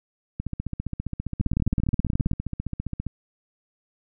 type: two click trains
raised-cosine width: 5 ms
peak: -10 / -16 dBFS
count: 18 / 41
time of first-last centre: 1.41-2.314 / 0.4-3.067 s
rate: 18.8 / 15 Hz
effects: none